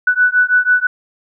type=beating tone pair; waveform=sine; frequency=1483 / 1489.1 Hz; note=F#6 / F#6; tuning=+4 / +11 cents; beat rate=6.1 Hz; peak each=-13 dBFS; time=0.07-0.87 s; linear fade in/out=5 ms; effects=none